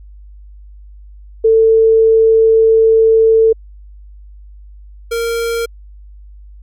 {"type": "tone pair in turn", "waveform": ["sine", "square"], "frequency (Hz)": [446.5, 463.4], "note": ["A4", "A#4"], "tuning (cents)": [25, -10], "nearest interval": "minor second", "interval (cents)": 65, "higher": "second", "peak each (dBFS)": [-6, -16], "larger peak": "first", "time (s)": [[1.44, 3.53], [5.11, 5.66]], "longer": "first", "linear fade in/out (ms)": 10, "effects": ["added 50 Hz sine -34 dBFS peak until 6.62 s"]}